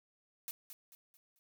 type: noise with echo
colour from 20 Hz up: blue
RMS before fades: -42 dBFS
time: 0.48-0.51 s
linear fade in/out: 0 ms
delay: 220 ms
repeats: 4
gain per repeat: -8 dB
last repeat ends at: 1.39 s
effects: none